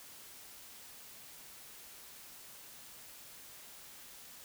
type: silence
effects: white hiss -53 dBFS RMS until 4.44 s